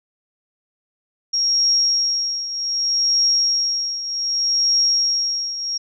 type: tone with tremolo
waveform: sine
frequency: 5588 Hz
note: F8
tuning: in tune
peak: -13 dBFS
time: 1.33-5.78 s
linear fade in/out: 10 ms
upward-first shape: triangle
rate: 0.65 Hz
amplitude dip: 75%
effects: none